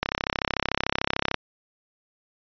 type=click train; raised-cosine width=0.3 ms; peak=-6 dBFS; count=45; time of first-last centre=0.03-1.343 s; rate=33.5 Hz; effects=resampled to 11025 Hz